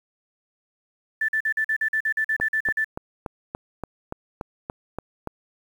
sine tone bursts, 1760 Hz, A6, in tune, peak -20 dBFS, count 14, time 1.21-2.845 s, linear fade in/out 5 ms, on 75 ms, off 45 ms
click train, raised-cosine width 1 ms, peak -16 dBFS, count 11, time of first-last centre 2.4-5.274 s, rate 3.48 Hz
effects 8-bit

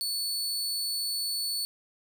sawtooth tone, 4446 Hz, C#8, 4 cents sharp, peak -26 dBFS, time 0.01-1.65 s, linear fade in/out 0 ms, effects none

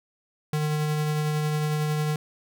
square tone with tremolo, 151.8 Hz, D#3, 42 cents flat, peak -23 dBFS, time 0.53-2.16 s, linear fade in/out 2 ms, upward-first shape triangle, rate 11 Hz, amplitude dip 25%, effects none

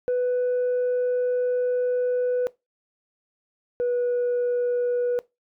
sine tone pair in turn, 496.1 / 487.9 Hz, B4 / B4, +8 / -21 cents, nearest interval unison, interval 29 cents, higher first, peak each -18 / -19 dBFS, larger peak first, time 0.08-2.47 / 3.8-5.19 s, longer first, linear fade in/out 0 ms, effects noise-tail reverb RT60 0.2 s tail -21 dB re dry + tanh soft clip ceiling -19 dBFS

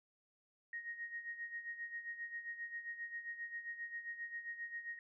sine tone with tremolo, 1871 Hz, A#6, 6 cents sharp, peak -40 dBFS, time 0.73-4.99 s, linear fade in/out 2 ms, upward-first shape sine, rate 7.5 Hz, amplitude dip 70%, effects none

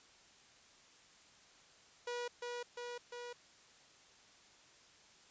sawtooth tone with echo, 483.9 Hz, B4, 35 cents flat, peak -35 dBFS, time 2.07-2.28 s, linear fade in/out 5 ms, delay 350 ms, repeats 3, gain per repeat -2 dB, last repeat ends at 3.33 s, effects white hiss -63 dBFS RMS until 5.3 s + resampled to 16000 Hz

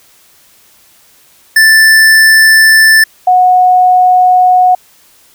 square / sine tone pair in turn, 1763 / 731.9 Hz, A6 / F#5, +3 / -19 cents, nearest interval octave + minor third, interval 1522 cents, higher first, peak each -3 dBFS, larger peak neither, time 1.56-3.04 / 3.27-4.75 s, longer neither, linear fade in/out 5 ms, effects white hiss -45 dBFS RMS until 5.34 s

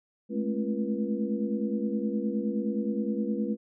sine tone cluster, 211.2 / 220.8 / 268.4 / 340.1 / 484.3 Hz, G#3 / A3 / C4 / F4 / B4, +29 / +6 / +44 / -46 / -34 cents, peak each -30 / -32 / -35 / -36 / -36 dBFS, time 0.29-3.57 s, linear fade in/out 50 ms, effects none

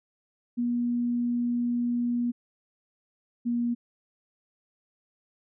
sine tone pair in turn, 240.5 / 238.3 Hz, B3 / A#3, -46 / +38 cents, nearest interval unison, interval 16 cents, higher first, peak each -24 dBFS, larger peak neither, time 0.57-2.32 / 3.45-3.75 s, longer first, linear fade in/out 20 ms, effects none

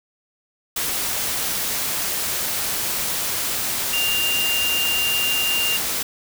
sine tone in noise, 2794 Hz, F7, in tune, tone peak -20 dBFS, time 3.93-5.77 s, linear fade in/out 5 ms, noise white, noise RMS -24 dBFS, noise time 0.76-6.03 s, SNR +1 dB, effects none

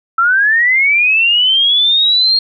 sine linear sweep, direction up, 1318.5 to 4261 Hz, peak -8 dBFS, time 0.18-2.39 s, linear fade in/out 5 ms, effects none

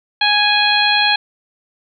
harmonic tone, 830.6 Hz, G#5, in tune, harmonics 1 / 2 / 3 / 4 / 5, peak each -18 / -18 / -18 / -18 / -18 dBFS, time 0.21-1.16 s, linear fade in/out 5 ms, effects none

